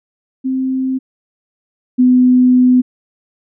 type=tone pair in turn; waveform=sine; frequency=261.6 / 251.6 Hz; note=C4 / B3; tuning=0 / +32 cents; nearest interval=minor second; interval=68 cents; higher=first; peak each=-14 / -6 dBFS; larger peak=second; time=0.44-0.99 / 1.98-2.82 s; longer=second; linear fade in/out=20 ms; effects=none